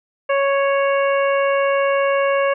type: harmonic tone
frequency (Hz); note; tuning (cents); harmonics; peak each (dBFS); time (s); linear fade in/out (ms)
554.4; C#5; 0; 1 / 2 / 3 / 4 / 5; -16 / -22 / -26 / -28 / -30; 0.29-2.54; 10
effects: none